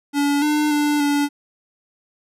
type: tone with pitch steps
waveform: square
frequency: 286 / 300.2 / 294.9 / 288.1 Hz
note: D4 / D4 / D4 / D4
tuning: -46 / +38 / +7 / -33 cents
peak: -17 dBFS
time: 0.13-1.29 s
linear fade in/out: 50 ms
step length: 290 ms
effects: resampled to 32000 Hz